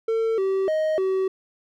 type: tone with pitch steps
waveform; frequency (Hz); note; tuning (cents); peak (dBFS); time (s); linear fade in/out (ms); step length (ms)
triangle; 449.7 / 385.1 / 625 / 380; A4 / G4 / D#5 / F#4; +38 / -31 / +8 / +46; -18; 0.08-1.28; 5; 300
effects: none